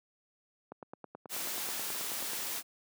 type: click train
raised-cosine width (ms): 1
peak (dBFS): -29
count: 16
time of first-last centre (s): 0.72-2.333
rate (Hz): 9.3
type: noise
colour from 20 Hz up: white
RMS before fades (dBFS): -37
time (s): 1.29-2.63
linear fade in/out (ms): 50
effects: high-pass 200 Hz 12 dB/octave